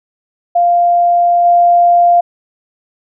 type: tone with level steps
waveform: sine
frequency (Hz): 697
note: F5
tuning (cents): -4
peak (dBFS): -7 / -5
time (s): 0.55-2.21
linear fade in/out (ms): 10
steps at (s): 1.44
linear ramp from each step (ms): 20
effects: none